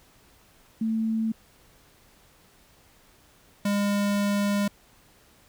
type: tone pair in turn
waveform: sine / square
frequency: 222.5 / 202.9 Hz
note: A3 / G#3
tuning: +20 / -40 cents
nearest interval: major second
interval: 160 cents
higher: first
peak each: -23 dBFS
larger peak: neither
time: 0.81-1.32 / 3.65-4.68 s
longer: second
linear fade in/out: 5 ms
effects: pink hiss -58 dBFS RMS until 5.48 s